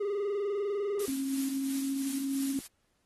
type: tone with vibrato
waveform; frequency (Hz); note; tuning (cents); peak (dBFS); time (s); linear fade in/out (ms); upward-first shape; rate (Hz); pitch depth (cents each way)
triangle; 405.5; G#4; -41; -27; 0-1.06; 10; square; 20; 53
type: noise with tremolo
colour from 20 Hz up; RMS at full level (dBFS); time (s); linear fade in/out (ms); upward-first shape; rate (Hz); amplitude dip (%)
blue; -37; 0.99-2.67; 5; triangle; 2.9; 55
type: tone with pitch glide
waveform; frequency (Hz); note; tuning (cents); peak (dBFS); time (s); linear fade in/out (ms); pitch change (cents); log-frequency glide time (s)
sine; 270.5 to 272.9; C#4 to C#4; -42 to -27; -30; 1.08-2.59; 0; +15; 1.48-2.03
effects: pink hiss -75 dBFS RMS until 3.05 s + AAC 32 kbps